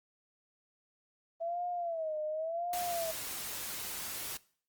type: tone with vibrato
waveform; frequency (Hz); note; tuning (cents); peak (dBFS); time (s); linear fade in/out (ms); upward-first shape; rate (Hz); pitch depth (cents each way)
sine; 659.3; E5; 0; -33; 1.4-3.12; 20; sine; 0.91; 130
type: noise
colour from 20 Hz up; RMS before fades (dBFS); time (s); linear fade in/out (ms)
white; -40; 2.73-4.37; 2
effects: noise-tail reverb RT60 0.5 s tail -21 dB re dry + Opus 24 kbps